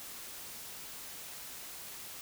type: silence
effects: white hiss -46 dBFS RMS until 2.21 s